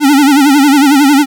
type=tone with vibrato; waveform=square; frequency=282.8 Hz; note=C#4; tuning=35 cents sharp; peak=-5 dBFS; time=0-1.26 s; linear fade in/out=50 ms; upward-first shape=sine; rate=11 Hz; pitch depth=110 cents each way; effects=none

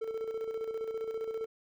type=tone with tremolo; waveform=triangle; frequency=445.7 Hz; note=A4; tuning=22 cents sharp; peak=-30 dBFS; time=0.01-1.46 s; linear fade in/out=10 ms; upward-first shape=square; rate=15 Hz; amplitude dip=50%; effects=none

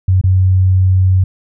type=tone with dropouts; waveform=sine; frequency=93.4 Hz; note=F#2; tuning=17 cents sharp; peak=-7 dBFS; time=0.08-1.24 s; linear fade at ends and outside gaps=5 ms; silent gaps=0.213-0.238 s; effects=none

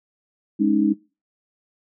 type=chord; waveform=sine; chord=Ab suspended fourth; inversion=none; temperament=equal; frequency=207.7 / 277.2 / 311.1 Hz; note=Ab3 / Db4 / Eb4; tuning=0 / 0 / 0 cents; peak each=-20 / -22 / -19 dBFS; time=0.59-0.94 s; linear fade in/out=20 ms; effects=noise-tail reverb RT60 0.3 s tail -22 dB re dry

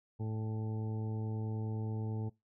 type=harmonic tone with a mistuned harmonic; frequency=109.4 Hz; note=A2; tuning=9 cents flat; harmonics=1 / 2 / 3 / 4 / 5 / 6 / 7 / 8; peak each=-35 / -43 / -48 / -47 / -59 / -63 / -55 / -56 dBFS; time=0.19-2.3 s; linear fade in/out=20 ms; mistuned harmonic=7; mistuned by=+22 cents; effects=noise-tail reverb RT60 0.2 s tail -22 dB re dry

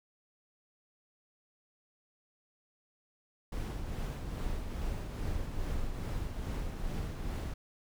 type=noise with tremolo; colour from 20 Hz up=brown; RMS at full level=-34 dBFS; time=3.52-7.54 s; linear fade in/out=5 ms; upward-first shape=triangle; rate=2.4 Hz; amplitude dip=45%; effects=none

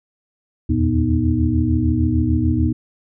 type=tone cluster; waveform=sine; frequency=78.4 / 85.1 / 118.5 / 244.4 / 311.9 Hz; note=D#2 / F2 / A#2 / B3 / D#4; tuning=+14 / -44 / +29 / -18 / +4 cents; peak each=-21 dBFS; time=0.69-2.73 s; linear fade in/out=10 ms; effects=none

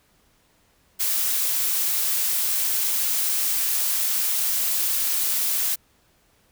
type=noise; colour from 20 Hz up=blue; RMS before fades=-23 dBFS; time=0.99-5.76 s; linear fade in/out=20 ms; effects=pink hiss -62 dBFS RMS until 6.51 s

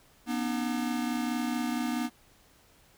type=tone cluster; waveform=square; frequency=241.7 / 266.2 / 303.1 Hz; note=B3 / C4 / D#4; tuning=-37 / +30 / -45 cents; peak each=-31 / -40 / -35 dBFS; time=0.26-2.1 s; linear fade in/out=50 ms; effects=pink hiss -61 dBFS RMS until 2.97 s

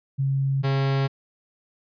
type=tone pair in turn; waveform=sine / 45% pulse; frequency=136.3 / 136.3 Hz; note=C#3 / C#3; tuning=-29 / -29 cents; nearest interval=unison; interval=0 cents; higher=neither; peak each=-20 dBFS; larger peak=neither; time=0.18-0.63 / 0.63-1.08 s; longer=neither; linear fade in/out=20 ms; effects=resampled to 11025 Hz

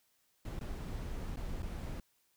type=noise with dropouts; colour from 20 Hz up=brown; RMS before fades=-40 dBFS; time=0.45-2 s; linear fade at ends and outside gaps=2 ms; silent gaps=0.592-0.61 / 1.36-1.37 / 1.622-1.629 s; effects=white hiss -74 dBFS RMS until 2.36 s

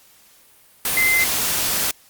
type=tone in noise; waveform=sine; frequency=2073 Hz; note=C7; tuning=17 cents flat; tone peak=-15 dBFS; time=0.97-1.24 s; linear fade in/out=2 ms; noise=white; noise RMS=-21 dBFS; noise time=0.85-1.91 s; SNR=+3 dB; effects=white hiss -52 dBFS RMS until 2.09 s + Opus 48 kbps

